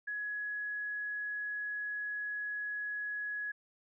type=tone; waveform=sine; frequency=1680 Hz; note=G#6; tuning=19 cents sharp; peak=-35 dBFS; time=0.07-3.52 s; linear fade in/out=10 ms; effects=none